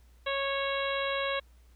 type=harmonic tone; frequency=551 Hz; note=C#5; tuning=11 cents flat; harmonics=1 / 2 / 3 / 4 / 5 / 6 / 7; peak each=-32 / -35 / -37 / -38 / -39 / -40 / -40 dBFS; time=0.26-1.4 s; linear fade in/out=10 ms; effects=added 60 Hz sine -55 dBFS peak until 1.75 s + pink hiss -68 dBFS RMS until 1.75 s